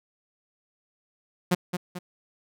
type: tone with echo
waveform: sawtooth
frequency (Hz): 178.8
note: F3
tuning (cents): +41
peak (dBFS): -15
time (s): 1.51-1.55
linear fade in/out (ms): 10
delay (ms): 220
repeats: 2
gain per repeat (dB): -7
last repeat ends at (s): 1.99
effects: none